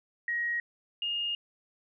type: tone pair in turn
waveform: sine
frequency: 1890 / 2839 Hz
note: A#6 / F7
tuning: +23 / +28 cents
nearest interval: perfect fifth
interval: 705 cents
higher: second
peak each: -28 / -29 dBFS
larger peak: first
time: 0.28-0.6 / 1.02-1.35 s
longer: second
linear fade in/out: 2 ms
effects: none